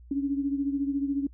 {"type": "beating tone pair", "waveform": "sine", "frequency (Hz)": [277.2, 291.2], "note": ["C#4", "D4"], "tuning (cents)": [0, -15], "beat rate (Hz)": 14, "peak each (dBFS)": [-26, -32], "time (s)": [0.11, 1.27], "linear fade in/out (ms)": 5, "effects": ["noise-tail reverb RT60 0.1 s tail -26 dB re dry", "added 60 Hz sine -47 dBFS peak until 1.33 s"]}